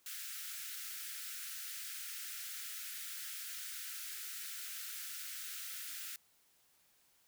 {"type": "high-pass noise", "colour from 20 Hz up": "white", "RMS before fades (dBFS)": -45, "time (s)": [0.06, 6.16], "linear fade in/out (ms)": 2, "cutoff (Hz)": 1300, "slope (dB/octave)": 96, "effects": ["white hiss -71 dBFS RMS until 7.27 s"]}